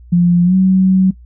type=tone with pitch glide; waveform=sine; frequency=174.61 to 188.23 Hz; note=F3 to F#3; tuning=0 to +30 cents; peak=-7 dBFS; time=0.12-1.11 s; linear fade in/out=10 ms; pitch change=+130 cents; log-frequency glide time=0.44-0.55 s; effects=noise-tail reverb RT60 0.1 s tail -19 dB re dry + added 60 Hz sine -36 dBFS peak until 1.25 s